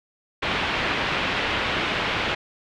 white low-pass noise, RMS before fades -25 dBFS, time 0.42-2.35 s, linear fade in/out 10 ms, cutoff 3100 Hz, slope 24 dB/octave, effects none

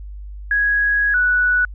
sine tone pair in turn, 1661.2 / 1477 Hz, G#6 / F#6, 0 / -3 cents, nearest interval major second, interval 203 cents, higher first, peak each -14 / -13 dBFS, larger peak second, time 0.51-1.14 / 1.14-1.65 s, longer first, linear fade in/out 2 ms, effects added 50 Hz sine -30 dBFS peak until 1.74 s

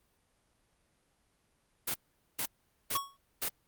white noise bursts, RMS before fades -33 dBFS, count 4, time 1.87-3.49 s, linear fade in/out 10 ms, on 75 ms, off 440 ms
square tone with exponential decay, 1108.7 Hz, C#6, in tune, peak -28 dBFS, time 2.95-3.17 s, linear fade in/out 5 ms, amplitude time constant 46 ms
effects pink hiss -73 dBFS RMS until 3.67 s + Opus 32 kbps

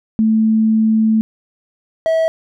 sine / triangle tone pair in turn, 220 / 648.1 Hz, A3 / E5, 0 / -30 cents, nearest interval octave + perfect fifth, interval 1870 cents, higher second, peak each -10 dBFS, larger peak neither, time 0.19-1.21 / 2.06-2.28 s, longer first, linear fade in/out 0 ms, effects none

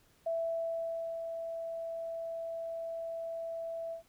sine tone with ADSR envelope, 662 Hz, E5, 7 cents sharp, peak -30 dBFS, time 0.26-4.03 s, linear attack 8 ms, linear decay 920 ms, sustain -6 dB, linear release 110 ms, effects pink hiss -67 dBFS RMS until 4.08 s

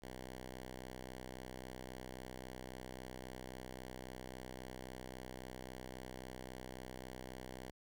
5% pulse tone, 63.7 Hz, C2, 46 cents flat, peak -36 dBFS, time 0.02-7.71 s, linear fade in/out 5 ms, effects none

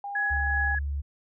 sine tone, 806 Hz, G5, 48 cents sharp, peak -32 dBFS, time 0.04-0.75 s, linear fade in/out 2 ms
sine tone with tremolo, 1677 Hz, G#6, 16 cents sharp, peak -24 dBFS, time 0.15-0.79 s, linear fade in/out 5 ms, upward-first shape sine, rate 2.7 Hz, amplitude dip 25%
sine tone with vibrato, 70.9 Hz, C#2, 40 cents sharp, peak -27 dBFS, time 0.3-1.02 s, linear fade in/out 20 ms, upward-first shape triangle, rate 19 Hz, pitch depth 21 cents each way
effects none

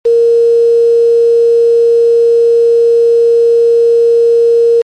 sine tone with quantisation, 466.2 Hz, A#4, in tune, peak -4 dBFS, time 0.05-4.82 s, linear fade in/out 10 ms, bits 4, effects low-pass 4000 Hz 12 dB/octave + MP3 96 kbps

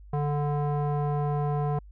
square tone with low-pass filter, 146.3 Hz, D3, 6 cents flat, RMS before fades -27 dBFS, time 0.13-1.79 s, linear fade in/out 5 ms, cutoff 880 Hz, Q 2.3, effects added 50 Hz sine -45 dBFS peak until 1.91 s

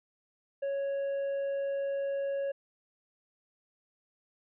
triangle tone, 554.4 Hz, C#5, in tune, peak -28 dBFS, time 0.62-2.52 s, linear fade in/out 10 ms, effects resampled to 8000 Hz

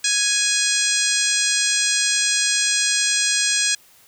harmonic tone, 830.6 Hz, G#5, in tune, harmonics 2 / 3 / 4 / 5 / 6 / 7 / 8 / 9 / 10, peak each -26 / -26 / -26 / -26 / -26 / -26 / -26 / -26 / -26 dBFS, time 0.04-3.75 s, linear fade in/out 5 ms, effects white hiss -52 dBFS RMS until 4.07 s

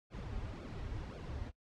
brown noise with flanger, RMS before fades -43 dBFS, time 0.1-1.52 s, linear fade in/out 50 ms, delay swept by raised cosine 1 to 6.1 ms, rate 1.9 Hz, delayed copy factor -0.8, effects noise-tail reverb RT60 0.1 s tail -22 dB re dry + low-pass 5000 Hz 12 dB/octave

